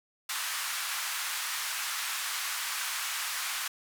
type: band-pass noise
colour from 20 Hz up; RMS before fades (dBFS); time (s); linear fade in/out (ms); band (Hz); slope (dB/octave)
pink; -34; 0.29-3.68; 5; 1100 to 15000; 24
effects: none